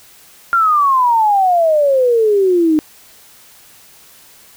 sine exponential sweep, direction down, 1400 to 301.9 Hz, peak -9 dBFS, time 0.53-2.79 s, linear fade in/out 0 ms, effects white hiss -44 dBFS RMS until 4.56 s

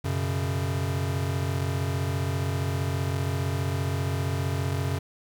square chord, F# suspended fourth, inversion none, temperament equal, 92.5 / 123.47 / 138.59 Hz, F#2 / B2 / C#3, 0 / 0 / 0 cents, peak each -29 / -35 / -30 dBFS, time 0.04-4.99 s, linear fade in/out 10 ms, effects 9-bit

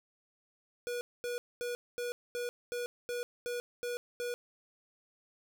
square tone bursts, 484.2 Hz, B4, 34 cents flat, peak -35 dBFS, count 10, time 0.87-4.34 s, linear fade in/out 0 ms, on 140 ms, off 230 ms, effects none

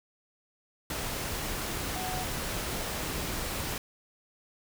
sine tone in noise, 740 Hz, F#5, in tune, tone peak -36 dBFS, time 1.96-2.24 s, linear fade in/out 2 ms, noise pink, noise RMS -34 dBFS, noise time 0.9-3.78 s, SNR -5 dB, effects none

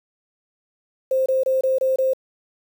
sine tone bursts, 525 Hz, C5, 6 cents sharp, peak -16 dBFS, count 6, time 1.11-2.135 s, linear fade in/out 5 ms, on 150 ms, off 25 ms, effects 7-bit

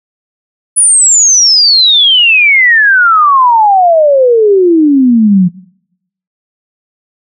sine exponential sweep, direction down, 10000 to 174.61 Hz, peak -3 dBFS, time 0.76-5.49 s, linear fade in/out 20 ms, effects noise-tail reverb RT60 0.8 s tail -23 dB re dry

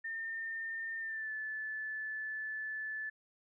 sine tone with pitch glide, 1811 to 1741.2 Hz, A6 to A6, +49 to -19 cents, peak -37 dBFS, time 0.04-3.1 s, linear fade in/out 10 ms, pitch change -68 cents, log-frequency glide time 1-1.32 s, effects none

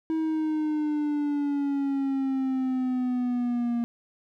triangle exponential sweep, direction down, 321.1 to 235.3 Hz, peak -22 dBFS, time 0.1-3.84 s, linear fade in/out 0 ms, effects none

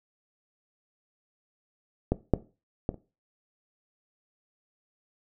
clicks, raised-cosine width 2 ms, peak -10 / -6 / -13 / -30 dBFS, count 4, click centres 2.12 / 2.337 / 2.891 / 2.943 s, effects noise-tail reverb RT60 0.3 s tail -17 dB re dry

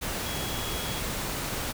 sine tone in noise, 3328 Hz, G#7, 3 cents sharp, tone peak -39 dBFS, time 0.25-1.01 s, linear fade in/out 20 ms, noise pink, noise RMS -32 dBFS, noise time 0.01-1.73 s, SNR -10 dB, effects none

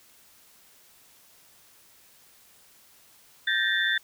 sine tone cluster, 1569 / 1753 / 1868 / 3541 Hz, G6 / A6 / A#6 / A7, +1 / -7 / +3 / +10 cents, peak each -28 dBFS, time 3.47-3.98 s, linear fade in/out 5 ms, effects white hiss -57 dBFS RMS until 4.03 s

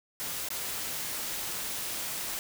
white noise with dropouts, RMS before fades -35 dBFS, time 0.2-2.39 s, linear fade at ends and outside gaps 0 ms, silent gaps 0.487-0.504 s, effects none

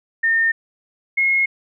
sine tone pair in turn, 1820 / 2160 Hz, A#6 / C#7, -42 / -45 cents, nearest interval minor third, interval 297 cents, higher second, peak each -14 dBFS, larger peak neither, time 0.23-0.52 / 1.17-1.46 s, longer neither, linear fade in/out 10 ms, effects none

